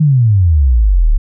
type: exponential sweep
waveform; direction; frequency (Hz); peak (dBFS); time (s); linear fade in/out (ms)
sine; down; 160 to 33.81; -6; 0-1.18; 10
effects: none